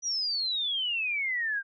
sine exponential sweep, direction down, 5920 to 1568 Hz, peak -27 dBFS, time 0.02-1.63 s, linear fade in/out 50 ms, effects none

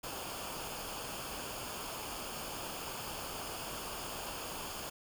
pink noise with comb filter, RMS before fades -42 dBFS, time 0.03-4.9 s, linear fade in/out 10 ms, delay 0.51 ms, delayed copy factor -0.6, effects none

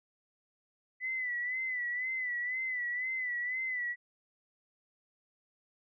sine tone with vibrato, 1996 Hz, B6, 18 cents sharp, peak -32 dBFS, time 1-3.96 s, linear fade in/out 50 ms, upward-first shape sine, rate 2 Hz, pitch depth 63 cents each way, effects none

